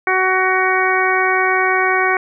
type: harmonic tone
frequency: 374.2 Hz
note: F#4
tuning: 20 cents sharp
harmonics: 1 / 2 / 3 / 4 / 5 / 6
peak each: -20 / -20 / -20 / -20 / -20 / -20 dBFS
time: 0.07-2.17 s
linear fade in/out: 2 ms
effects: none